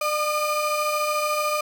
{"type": "tone pair together", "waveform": "35% pulse", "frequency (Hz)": [600.7, 1215], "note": ["D5", "D#6"], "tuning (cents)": [39, -42], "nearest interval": "octave", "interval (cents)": 1219, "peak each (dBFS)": -23, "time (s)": [0.01, 1.61], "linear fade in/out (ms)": 5, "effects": []}